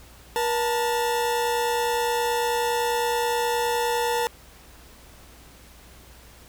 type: tone pair together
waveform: 40% pulse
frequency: 477.8 / 886 Hz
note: A#4 / A5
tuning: +43 / +12 cents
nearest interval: major seventh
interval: 1069 cents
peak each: -24 dBFS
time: 0.36-4.27 s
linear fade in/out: 0 ms
effects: added 60 Hz sine -51 dBFS peak until 6.48 s + pink hiss -50 dBFS RMS until 6.48 s